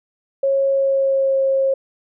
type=tone with pitch glide; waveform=sine; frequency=546 to 538.5 Hz; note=C#5 to C5; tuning=-26 to +50 cents; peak=-14 dBFS; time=0.43-1.74 s; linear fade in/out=5 ms; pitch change=-24 cents; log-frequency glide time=0.7-1.38 s; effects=none